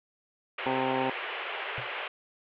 white band-pass noise, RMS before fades -36 dBFS, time 0.58-2.08 s, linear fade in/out 5 ms, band 380 to 3000 Hz, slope 48 dB/octave
harmonic tone, 130.9 Hz, C3, 1 cent sharp, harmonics 1 / 2 / 3 / 4 / 5 / 6 / 7 / 8, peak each -42 / -33 / -34 / -33 / -42 / -33 / -33 / -42 dBFS, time 0.66-1.1 s, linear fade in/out 2 ms
sine tone with exponential decay, 123.47 Hz, B2, in tune, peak -33 dBFS, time 1.78-1.89 s, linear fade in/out 0 ms, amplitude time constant 23 ms
effects none

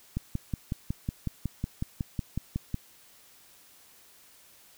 click train, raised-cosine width 5 ms, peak -17 dBFS, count 15, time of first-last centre 0.17-2.744 s, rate 5.44 Hz, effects white hiss -57 dBFS RMS until 4.77 s

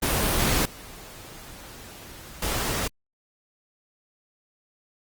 pink noise with level steps, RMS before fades -23 / -43 / -27 dBFS, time 0.02-2.88 s, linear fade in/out 10 ms, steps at 0.65 / 2.42 s, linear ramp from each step 5 ms, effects Opus 24 kbps

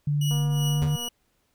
sine tone with pitch glide, 146.1 to 148.48 Hz, D3 to D3, -9 to +19 cents, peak -21 dBFS, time 0.07-0.96 s, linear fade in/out 5 ms, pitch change +28 cents, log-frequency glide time 0.68-0.8 s
sawtooth tone with tremolo, 2920 Hz, F#7, 24 cents flat, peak -26 dBFS, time 0.21-1.09 s, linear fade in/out 5 ms, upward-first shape triangle, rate 2.7 Hz, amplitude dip 90%
click train, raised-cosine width 1 ms, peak -28 dBFS, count 185, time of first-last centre 0.31-1.08 s, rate 239 Hz
square tone with exponential decay, 81.5 Hz, E2, 19 cents flat, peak -25 dBFS, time 0.82-1.05 s, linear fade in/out 0 ms, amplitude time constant 48 ms
effects pink hiss -70 dBFS RMS until 1.54 s

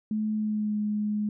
sine tone with pitch glide, 214.9 to 210 Hz, A3 to G#3, -41 to +19 cents, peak -25 dBFS, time 0.11-1.29 s, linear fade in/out 2 ms, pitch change -40 cents, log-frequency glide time 0.34-0.78 s, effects none

